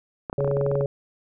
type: clicks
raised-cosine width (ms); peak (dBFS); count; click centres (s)
1; -16; 12; 0.298 / 0.329 / 0.406 / 0.446 / 0.477 / 0.513 / 0.569 / 0.612 / 0.664 / 0.715 / 0.755 / 0.81
type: harmonic tone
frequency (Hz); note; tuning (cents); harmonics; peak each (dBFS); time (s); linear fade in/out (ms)
140; C#3; +18; 1 / 3 / 4; -25 / -25 / -25; 0.38-0.86; 2
effects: none